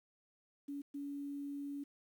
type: tone bursts at uneven times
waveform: sine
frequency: 283.7 Hz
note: C#4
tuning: 40 cents sharp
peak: -40 dBFS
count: 2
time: 0.68-0.82 / 0.94-1.84 s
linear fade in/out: 10 ms
effects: 11-bit